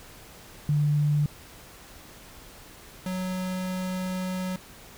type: tone pair in turn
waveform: sine / square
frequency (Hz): 147.7 / 184.86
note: D3 / F#3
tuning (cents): +10 / -1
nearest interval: major third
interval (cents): 389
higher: second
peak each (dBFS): -20 / -29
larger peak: first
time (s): 0.69-1.26 / 3.06-4.56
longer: second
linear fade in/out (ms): 2
effects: pink hiss -48 dBFS RMS until 4.97 s